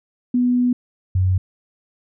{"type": "tone pair in turn", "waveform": "sine", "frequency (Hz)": [246.7, 92.84], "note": ["B3", "F#2"], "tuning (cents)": [-2, 6], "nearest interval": "octave + perfect fourth", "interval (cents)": 1692, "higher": "first", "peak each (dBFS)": -14, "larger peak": "neither", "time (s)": [[0.34, 0.73], [1.15, 1.38]], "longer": "first", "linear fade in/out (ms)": 5, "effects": []}